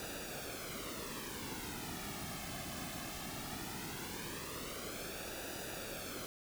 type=noise with flanger; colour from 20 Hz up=pink; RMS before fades=-44 dBFS; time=0-6.26 s; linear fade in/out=0 ms; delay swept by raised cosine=0.93 to 2.13 ms; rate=0.18 Hz; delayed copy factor=-0.65; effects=none

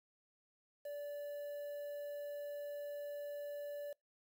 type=tone with quantisation; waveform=triangle; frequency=580 Hz; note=D5; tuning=22 cents flat; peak=-40 dBFS; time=0.85-3.93 s; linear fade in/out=5 ms; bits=10; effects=noise-tail reverb RT60 0.2 s tail -26 dB re dry

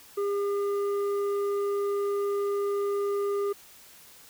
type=tone with low-pass filter; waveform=square; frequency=403.3 Hz; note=G4; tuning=49 cents sharp; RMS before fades=-28 dBFS; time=0.17-3.53 s; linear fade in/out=10 ms; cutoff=880 Hz; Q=4; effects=white hiss -52 dBFS RMS until 4.29 s

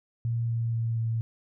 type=tone with pitch steps; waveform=sine; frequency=116.54 / 115.6 / 114.67 / 113.75 Hz; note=A#2 / A#2 / A#2 / A#2; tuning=0 / -14 / -28 / -42 cents; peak=-25 dBFS; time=0.25-1.21 s; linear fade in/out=0 ms; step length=240 ms; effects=none

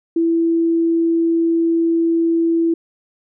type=tone; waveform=sine; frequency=332.2 Hz; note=E4; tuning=13 cents sharp; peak=-13 dBFS; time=0.16-2.74 s; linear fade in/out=5 ms; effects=none

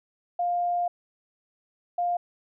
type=tone pair in turn; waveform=sine; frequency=703 / 703 Hz; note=F5 / F5; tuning=+11 / +11 cents; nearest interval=unison; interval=0 cents; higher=neither; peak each=-23 dBFS; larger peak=neither; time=0.39-0.88 / 1.98-2.17 s; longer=first; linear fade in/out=5 ms; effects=none

